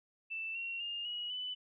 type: tone with pitch steps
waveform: sine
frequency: 2656 / 2737 / 2820 / 2906 / 2995 Hz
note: E7 / F7 / F7 / F#7 / F#7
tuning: +12 / -36 / +16 / -32 / +20 cents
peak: -37 dBFS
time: 0.3-1.55 s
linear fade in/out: 20 ms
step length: 250 ms
effects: none